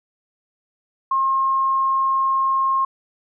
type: tone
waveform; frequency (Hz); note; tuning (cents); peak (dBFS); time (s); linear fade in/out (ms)
sine; 1071; C6; +40; -16; 1.11-2.85; 5
effects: none